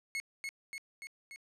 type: tone with echo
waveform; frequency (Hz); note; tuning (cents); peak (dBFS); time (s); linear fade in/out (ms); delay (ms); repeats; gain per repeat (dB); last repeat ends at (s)
40% pulse; 2183; C#7; -27; -33; 0.15-0.2; 0; 290; 4; -3; 1.36
effects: low-pass 10000 Hz 12 dB/octave